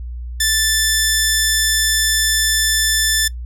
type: tone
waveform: 10% pulse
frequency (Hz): 1760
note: A6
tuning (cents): 0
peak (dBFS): -5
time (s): 0.4-3.28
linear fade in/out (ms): 5
effects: noise-tail reverb RT60 0.1 s tail -20 dB re dry + added 60 Hz sine -25 dBFS peak until 3.45 s